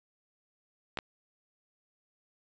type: clicks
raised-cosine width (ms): 0.3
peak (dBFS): -18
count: 2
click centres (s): 0.973 / 0.988
effects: resampled to 16000 Hz